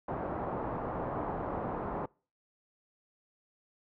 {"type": "low-pass noise", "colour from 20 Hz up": "white", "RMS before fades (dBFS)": -36, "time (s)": [0.08, 2.06], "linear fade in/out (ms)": 5, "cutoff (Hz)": 1000, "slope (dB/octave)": 24, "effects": ["noise-tail reverb RT60 0.4 s tail -26 dB re dry"]}